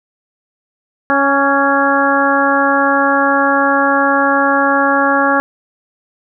harmonic tone with a mistuned harmonic, 277.2 Hz, C#4, in tune, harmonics 1 / 2 / 3 / 4 / 5 / 6, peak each -17 / -17 / -17 / -17 / -17 / -17 dBFS, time 1.1-5.4 s, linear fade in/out 0 ms, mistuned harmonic 4, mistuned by +23 cents, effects none

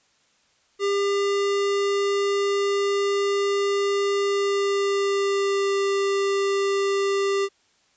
square tone with pitch glide, 400.5 to 395.9 Hz, G4 to G4, +37 to +17 cents, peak -21 dBFS, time 0.79-7.49 s, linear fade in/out 50 ms, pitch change -20 cents, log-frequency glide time 4.19-5.76 s, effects white hiss -63 dBFS RMS until 7.96 s + resampled to 16000 Hz

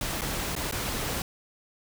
pink noise with dropouts, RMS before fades -31 dBFS, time 0.01-1.22 s, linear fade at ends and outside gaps 2 ms, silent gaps 0.211-0.217 / 0.553-0.563 / 0.713-0.723 s, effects none

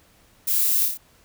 violet noise with echo, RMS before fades -23 dBFS, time 0.47-0.86 s, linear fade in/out 10 ms, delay 29 ms, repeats 4, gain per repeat -3 dB, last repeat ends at 0.976 s, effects pink hiss -57 dBFS RMS until 1.24 s

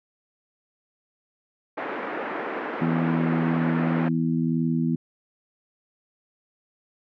pink band-pass noise, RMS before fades -31 dBFS, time 1.77-4.09 s, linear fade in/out 10 ms, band 270 to 2000 Hz, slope 24 dB/octave
harmonic tone, 81.9 Hz, E2, 11 cents flat, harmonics 2 / 3 / 4, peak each -24 / -24 / -31 dBFS, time 2.81-4.96 s, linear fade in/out 10 ms
effects none

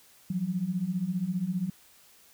sine beating tone pair, 171.7 / 186.7 Hz, F3 / F#3, -29 / +16 cents, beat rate 15 Hz, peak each -32 / -29 dBFS, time 0.3-1.7 s, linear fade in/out 5 ms, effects white hiss -58 dBFS RMS until 2.33 s

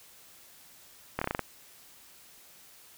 slowing click train, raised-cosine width 0.5 ms, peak -14 dBFS, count 7, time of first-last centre 1.19-1.393 s, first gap 25 ms, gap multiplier 1.12, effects white hiss -55 dBFS RMS until 2.97 s

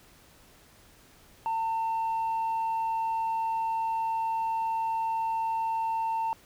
sine tone with tanh clipping, 900 Hz, A5, 39 cents sharp, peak -27 dBFS, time 1.46-6.33 s, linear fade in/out 0 ms, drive 1 dB, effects pink hiss -57 dBFS RMS until 6.45 s

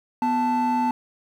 triangle tone pair together, 246.9 / 879.9 Hz, B3 / A5, 0 / 0 cents, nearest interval octave + minor seventh, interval 2200 cents, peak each -20 / -18 dBFS, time 0.22-0.91 s, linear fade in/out 2 ms, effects tanh soft clip ceiling -15 dBFS + 9-bit

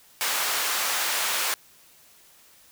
pink high-pass noise, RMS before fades -26 dBFS, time 0.21-1.54 s, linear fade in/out 0 ms, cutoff 960 Hz, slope 12 dB/octave, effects white hiss -55 dBFS RMS until 2.71 s

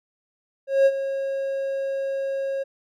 triangle tone with ADSR envelope, 544 Hz, C#5, 33 cents flat, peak -10 dBFS, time 0.67-2.64 s, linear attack 190 ms, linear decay 47 ms, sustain -12 dB, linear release 18 ms, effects none

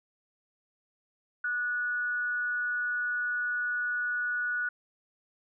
sine tone with amplitude modulation, 1465 Hz, F#6, 18 cents flat, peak -26 dBFS, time 1.44-4.69 s, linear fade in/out 5 ms, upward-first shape sine, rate 270 Hz, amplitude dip 40%, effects none

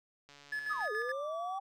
click train, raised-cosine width 0.2 ms, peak -38 dBFS, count 82, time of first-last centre 0.29-0.856 s, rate 143 Hz
triangle tone with tremolo, 1715 Hz, A6, 45 cents flat, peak -32 dBFS, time 0.52-1.12 s, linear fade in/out 5 ms, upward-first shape square, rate 7 Hz, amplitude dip 50%
triangle tone with pitch glide, 1250 to 1146.3 Hz, D#6 to D6, +8 to -42 cents, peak -39 dBFS, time 0.69-1.59 s, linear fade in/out 10 ms, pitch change -150 cents, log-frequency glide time 0.83-1.36 s
sine linear two-way sweep, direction down then up, 1320 to 412.8 to 793 Hz, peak -36 dBFS, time 0.7-1.6 s, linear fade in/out 10 ms, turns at 0.92 s
effects none

